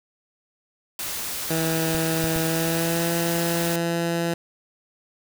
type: noise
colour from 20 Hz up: white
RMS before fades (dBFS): -30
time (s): 0.99-3.76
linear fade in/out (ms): 2
type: tone with pitch glide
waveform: 15% pulse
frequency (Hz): 162.1 to 168.98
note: E3 to E3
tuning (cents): -29 to +43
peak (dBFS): -16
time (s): 1.5-4.34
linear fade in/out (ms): 5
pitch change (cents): +72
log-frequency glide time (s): 2.45-3.1
type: clicks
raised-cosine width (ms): 5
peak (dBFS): -19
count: 3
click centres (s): 1.948 / 2.242 / 2.362
effects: none